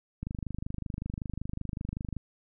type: click train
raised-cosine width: 5 ms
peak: -22 dBFS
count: 50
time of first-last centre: 0.23-2.167 s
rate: 25.3 Hz
effects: none